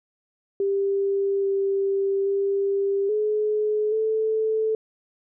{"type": "tone with pitch steps", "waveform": "sine", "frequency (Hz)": [395.3, 392.7, 396.1, 424.7, 438.4], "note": ["G4", "G4", "G4", "G#4", "A4"], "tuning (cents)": [15, 3, 18, 39, -6], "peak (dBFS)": -20, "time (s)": [0.6, 4.75], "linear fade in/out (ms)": 2, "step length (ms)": 830, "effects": []}